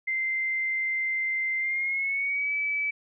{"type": "tone with pitch glide", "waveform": "sine", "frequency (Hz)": [2083, 2298], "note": ["C7", "D7"], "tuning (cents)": [-8, -38], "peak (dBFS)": -25, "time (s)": [0.07, 2.91], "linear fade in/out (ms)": 10, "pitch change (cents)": 170, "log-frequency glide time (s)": [1.58, 2.53], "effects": []}